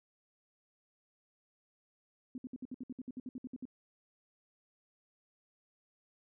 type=tone bursts; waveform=sine; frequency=253.6 Hz; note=B3; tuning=46 cents sharp; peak=-39 dBFS; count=15; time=2.35-3.654 s; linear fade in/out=2 ms; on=30 ms; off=61 ms; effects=none